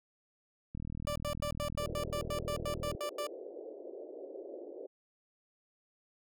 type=click train; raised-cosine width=5 ms; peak=-29 dBFS; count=89; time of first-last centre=0.75-2.95 s; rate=40 Hz
type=tone bursts; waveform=30% pulse; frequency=587.3 Hz; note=D5; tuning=in tune; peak=-32 dBFS; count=13; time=1.07-3.269 s; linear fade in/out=2 ms; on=87 ms; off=89 ms
type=band-pass noise; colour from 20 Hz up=pink; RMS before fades=-46 dBFS; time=1.79-4.87 s; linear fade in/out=10 ms; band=340 to 580 Hz; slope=48 dB/octave
effects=none